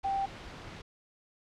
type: tone in noise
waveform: sine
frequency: 784 Hz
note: G5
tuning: in tune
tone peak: -28 dBFS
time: 0.04-0.26 s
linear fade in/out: 10 ms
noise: pink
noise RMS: -45 dBFS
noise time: 0.03-0.82 s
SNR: +14 dB
effects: low-pass 4000 Hz 12 dB/octave